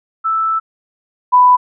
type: tone pair in turn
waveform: sine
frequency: 1318.5 / 994.1 Hz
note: E6 / B5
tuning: 0 / +11 cents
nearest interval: perfect fourth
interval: 489 cents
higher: first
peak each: -13 / -5 dBFS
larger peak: second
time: 0.24-0.6 / 1.32-1.57 s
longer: first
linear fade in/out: 20 ms
effects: none